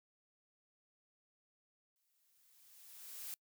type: noise with exponential growth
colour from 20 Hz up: blue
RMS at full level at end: -44 dBFS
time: 1.96-3.34 s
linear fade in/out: 0 ms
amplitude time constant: 300 ms
effects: noise-tail reverb RT60 0.1 s tail -26 dB re dry